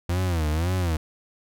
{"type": "tone with vibrato", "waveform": "40% pulse", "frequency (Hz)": 84, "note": "E2", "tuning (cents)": 33, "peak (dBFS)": -21, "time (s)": [0.09, 0.97], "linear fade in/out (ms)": 5, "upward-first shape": "sine", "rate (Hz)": 1.9, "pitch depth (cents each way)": 180, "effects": []}